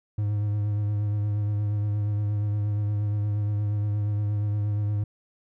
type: tone with vibrato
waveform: triangle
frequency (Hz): 103.9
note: G#2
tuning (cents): +1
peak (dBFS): -21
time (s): 0.18-5.04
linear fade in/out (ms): 5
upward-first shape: triangle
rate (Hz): 8.5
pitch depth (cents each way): 31
effects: none